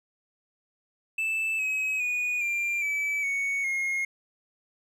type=tone with pitch steps; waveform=triangle; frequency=2637 / 2549 / 2463 / 2381 / 2301 / 2224 / 2149 Hz; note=E7 / D#7 / D#7 / D7 / D7 / C#7 / C7; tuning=0 / +41 / -18 / +23 / -36 / +5 / +46 cents; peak=-24 dBFS; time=1.18-4.05 s; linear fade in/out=5 ms; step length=410 ms; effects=none